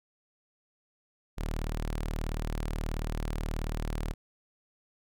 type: tone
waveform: sawtooth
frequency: 38.5 Hz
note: D#1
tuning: 17 cents flat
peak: -27 dBFS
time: 1.37-4.14 s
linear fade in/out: 20 ms
effects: none